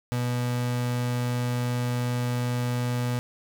35% pulse tone, 122.6 Hz, B2, 12 cents flat, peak -23 dBFS, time 0.12-3.19 s, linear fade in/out 0 ms, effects none

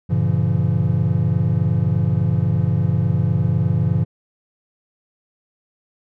triangle chord, G diminished seventh, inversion none, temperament just, 98 / 117.6 / 141.12 / 169.34 Hz, G2 / Bb2 / Db3 / Fb3, 0 / +16 / +31 / +47 cents, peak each -19 dBFS, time 0.09-4.05 s, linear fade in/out 20 ms, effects none

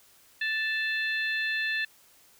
harmonic tone with a mistuned harmonic, 880 Hz, A5, in tune, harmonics 2 / 3 / 4 / 5, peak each -28 / -33 / -37 / -41 dBFS, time 0.41-1.85 s, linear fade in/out 5 ms, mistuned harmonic 5, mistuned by -100 cents, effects white hiss -59 dBFS RMS until 2.39 s

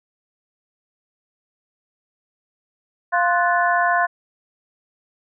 harmonic tone with a mistuned harmonic, 349.2 Hz, F4, in tune, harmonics 2 / 3 / 4 / 5, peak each -19 / -21 / -22 / -23 dBFS, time 3.12-4.07 s, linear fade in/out 20 ms, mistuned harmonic 4, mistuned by +99 cents, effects none

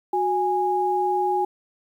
sine tone pair together, 367.2 / 826 Hz, F#4 / G#5, -13 / -10 cents, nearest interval octave + major second, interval 1403 cents, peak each -24 / -21 dBFS, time 0.13-1.45 s, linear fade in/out 5 ms, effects 9-bit

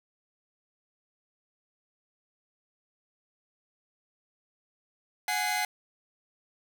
sawtooth tone cluster, 738 / 831 / 2064 Hz, F#5 / G#5 / C7, -5 / +1 / -24 cents, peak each -28 dBFS, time 5.28-5.65 s, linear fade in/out 2 ms, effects none

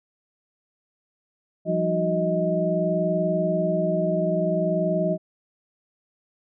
sine tone cluster, 173.6 / 194.1 / 310.1 / 370.5 / 628 Hz, F3 / G3 / D#4 / F#4 / D#5, -10 / -17 / -6 / +2 / +16 cents, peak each -25 / -31 / -32 / -30 / -23 dBFS, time 1.65-5.18 s, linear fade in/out 50 ms, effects none

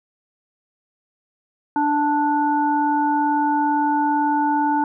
harmonic tone, 293.7 Hz, D4, in tune, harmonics 1 / 3 / 5, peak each -21 / -18 / -30 dBFS, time 1.76-4.84 s, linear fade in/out 2 ms, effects none

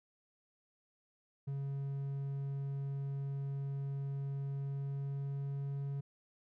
triangle tone with pitch glide, 138.59 to 139.63 Hz, C#3 to C#3, 0 to +13 cents, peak -34 dBFS, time 1.47-6.01 s, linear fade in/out 10 ms, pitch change +13 cents, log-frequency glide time 4.51-5.89 s, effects none

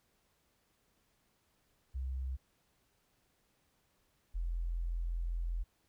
sine tone pair in turn, 65 / 42.56 Hz, C2 / F1, -11 / -44 cents, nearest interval perfect fifth, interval 733 cents, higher first, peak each -35 / -33 dBFS, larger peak second, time 1.94-2.37 / 4.34-5.64 s, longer second, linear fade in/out 20 ms, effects pink hiss -75 dBFS RMS until 5.88 s

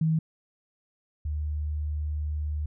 sine tone pair in turn, 159.5 / 75.27 Hz, D#3 / D2, +43 / +43 cents, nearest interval octave + minor second, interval 1300 cents, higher first, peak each -21 / -27 dBFS, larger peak first, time 0.01-0.19 / 1.25-2.66 s, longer second, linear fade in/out 5 ms, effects none

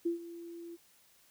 sine tone with ADSR envelope, 340 Hz, F4, 46 cents flat, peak -27 dBFS, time 0.05-0.77 s, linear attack 12 ms, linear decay 120 ms, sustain -16 dB, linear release 28 ms, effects white hiss -65 dBFS RMS until 1.3 s

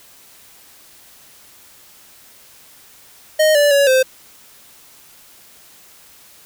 square tone with pitch steps, 621 / 582 / 563 / 520 Hz, D#5 / D5 / C#5 / C5, -3 / -16 / +27 / -11 cents, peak -11 dBFS, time 3.39-4.03 s, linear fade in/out 10 ms, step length 160 ms, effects white hiss -46 dBFS RMS until 6.45 s

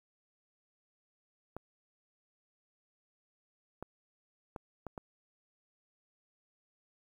clicks, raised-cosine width 1 ms, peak -27 dBFS, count 5, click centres 1.566 / 3.826 / 4.562 / 4.867 / 4.978 s, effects 10-bit

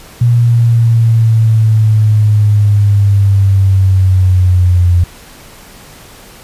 sine linear sweep, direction down, 120 to 87.31 Hz, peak -5 dBFS, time 0.21-5.04 s, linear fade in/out 5 ms, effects pink hiss -36 dBFS RMS until 6.43 s + resampled to 32000 Hz

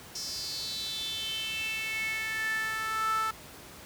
sawtooth tone with high-pass filter sweep, 440 Hz, A4, in tune, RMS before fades -33 dBFS, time 0.15-3.31 s, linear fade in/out 5 ms, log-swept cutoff 5400 to 1200 Hz, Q 7.2, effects pink hiss -48 dBFS RMS until 3.85 s + high-pass 60 Hz 12 dB/octave

